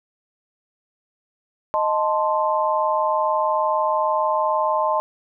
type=chord; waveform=sine; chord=A diminished; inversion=second; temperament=equal; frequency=622.3 / 880 / 1046.5 Hz; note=Eb5 / A5 / C6; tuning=0 / 0 / 0 cents; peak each=-22 dBFS; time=1.74-5 s; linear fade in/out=0 ms; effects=none